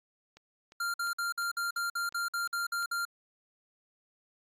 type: click train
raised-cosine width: 0.2 ms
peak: -36 dBFS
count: 8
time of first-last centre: 0.37-2.826 s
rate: 2.85 Hz
type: tone bursts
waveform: square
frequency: 1391 Hz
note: F6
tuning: 7 cents flat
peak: -31 dBFS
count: 12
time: 0.8-3.052 s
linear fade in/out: 5 ms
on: 140 ms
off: 52 ms
effects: AAC 64 kbps